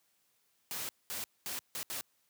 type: noise bursts at uneven times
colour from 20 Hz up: white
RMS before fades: -39 dBFS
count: 5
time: 0.71-0.89 / 1.1-1.24 / 1.46-1.59 / 1.75-1.83 / 1.9-2.01 s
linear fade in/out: 0 ms
effects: white hiss -74 dBFS RMS until 2.29 s + high-pass 80 Hz 12 dB/octave